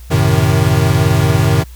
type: chord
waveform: square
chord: F# diminished seventh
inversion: none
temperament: equal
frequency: 92.5 / 110 / 130.81 / 155.56 Hz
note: F#2 / A2 / C3 / Eb3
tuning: 0 / 0 / 0 / 0 cents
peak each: -16 dBFS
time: 0.1-1.64 s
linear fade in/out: 20 ms
effects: added 60 Hz sine -31 dBFS peak until 1.75 s + white hiss -45 dBFS RMS until 1.75 s